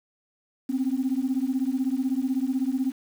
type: beating tone pair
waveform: sine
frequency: 254.3 / 270.3 Hz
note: C4 / C#4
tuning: -49 / -44 cents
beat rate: 16 Hz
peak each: -25 dBFS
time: 0.69-2.92 s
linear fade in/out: 10 ms
effects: tanh soft clip ceiling -17 dBFS + 8-bit